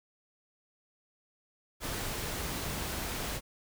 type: noise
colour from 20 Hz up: pink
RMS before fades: -36 dBFS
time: 1.8-3.41 s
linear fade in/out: 50 ms
effects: none